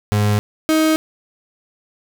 35% pulse tone pair in turn, 104.2 / 315 Hz, G#2 / D#4, +6 / +21 cents, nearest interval octave + perfect fifth, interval 1915 cents, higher second, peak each -12 / -11 dBFS, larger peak second, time 0.12-0.39 / 0.69-0.96 s, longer neither, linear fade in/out 0 ms, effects none

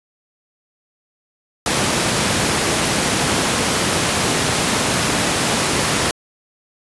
pink high-pass noise, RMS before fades -18 dBFS, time 1.66-6.11 s, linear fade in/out 2 ms, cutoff 120 Hz, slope 12 dB/octave, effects resampled to 24000 Hz

